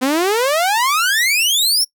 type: exponential sweep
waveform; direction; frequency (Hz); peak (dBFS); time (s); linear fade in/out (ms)
sawtooth; up; 248.8 to 5630; -10; 0.01-1.85; 20
effects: noise-tail reverb RT60 0.1 s tail -22 dB re dry